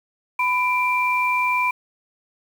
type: tone pair together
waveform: sine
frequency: 999 / 2360 Hz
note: B5 / D7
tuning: +20 / +8 cents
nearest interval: octave + minor third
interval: 1488 cents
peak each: -20 / -21 dBFS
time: 0.39-1.71 s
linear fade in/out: 5 ms
effects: 7-bit